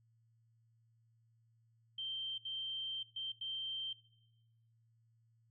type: tone bursts at uneven times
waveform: sine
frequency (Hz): 3136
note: G7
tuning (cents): 0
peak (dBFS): -39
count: 4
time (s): 1.98-2.38 / 2.45-3.03 / 3.16-3.32 / 3.41-3.93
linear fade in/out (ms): 5
effects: noise-tail reverb RT60 1.0 s tail -17 dB re dry + added 114 Hz sine -69 dBFS peak until 5.5 s